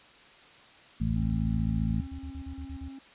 harmonic tone, 55 Hz, A1, in tune, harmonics 1 / 2 / 3 / 4, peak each -31 / -31 / -31 / -31 dBFS, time 1-2.01 s, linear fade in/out 10 ms
sine tone bursts, 74.7 Hz, D2, 30 cents sharp, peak -36 dBFS, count 16, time 1.07-2.884 s, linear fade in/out 5 ms, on 74 ms, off 42 ms
triangle tone with pitch glide, 266.8 to 269.9 Hz, C4 to C#4, +34 to -46 cents, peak -39 dBFS, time 1.16-2.99 s, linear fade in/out 5 ms, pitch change +20 cents, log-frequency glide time 1.35-2.37 s
effects white hiss -54 dBFS RMS until 3.14 s + resampled to 8000 Hz

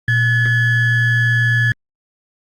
triangle ring-modulated tone, 797 Hz, G5, 28 cents sharp, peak -7 dBFS, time 0.08-1.72 s, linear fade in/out 2 ms, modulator 916 Hz, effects Opus 32 kbps

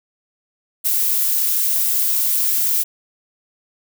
violet noise, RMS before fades -18 dBFS, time 0.84-2.84 s, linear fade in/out 20 ms, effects none

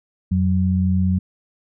sine tone pair together, 88.51 / 186.3 Hz, F2 / F#3, +24 / +12 cents, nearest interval octave + minor second, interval 1288 cents, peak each -18 dBFS, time 0.31-1.19 s, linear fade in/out 10 ms, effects none

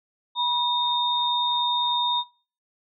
sine tone pair together, 972 / 3675 Hz, B5 / A#7, -28 / -25 cents, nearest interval octave + major seventh, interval 2303 cents, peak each -24 dBFS, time 0.35-2.24 s, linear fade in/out 50 ms, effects noise-tail reverb RT60 0.4 s tail -22 dB re dry

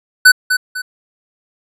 square tone with echo, 1500 Hz, F#6, 23 cents sharp, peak -3 dBFS, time 0.25-0.32 s, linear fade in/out 10 ms, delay 250 ms, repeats 2, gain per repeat -9 dB, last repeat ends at 0.82 s, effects resampled to 32000 Hz

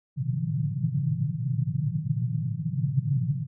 pink band-pass noise, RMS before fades -27 dBFS, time 0.16-3.47 s, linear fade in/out 50 ms, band 110 to 170 Hz, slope 96 dB/octave, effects none

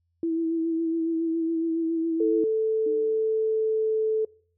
sine tone with vibrato, 328.3 Hz, E4, 7 cents flat, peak -23 dBFS, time 0.23-2.44 s, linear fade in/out 2 ms, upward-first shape sine, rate 7.2 Hz, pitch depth 26 cents each way
sine tone with pitch glide, 440 to 437.2 Hz, A4 to A4, 0 to -11 cents, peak -21 dBFS, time 2.2-4.25 s, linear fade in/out 5 ms, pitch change -11 cents, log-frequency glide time 3.24-4.09 s
sine tone with exponential decay, 311.1 Hz, D#4, in tune, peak -30 dBFS, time 2.86-3.51 s, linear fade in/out 5 ms, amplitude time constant 140 ms
effects noise-tail reverb RT60 0.5 s tail -24 dB re dry + added 85 Hz sine -70 dBFS peak until 4.57 s

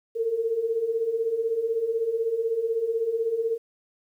sine beating tone pair, 441.8 / 457.8 Hz, A4 / A#4, +7 / -31 cents, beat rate 16 Hz, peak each -30 / -24 dBFS, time 0.15-3.58 s, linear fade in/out 20 ms, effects 10-bit

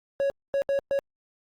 triangle tone bursts at uneven times, 554.4 Hz, C#5, in tune, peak -20 dBFS, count 4, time 0.2-0.3 / 0.54-0.62 / 0.69-0.79 / 0.91-0.99 s, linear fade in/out 0 ms, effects Opus 48 kbps

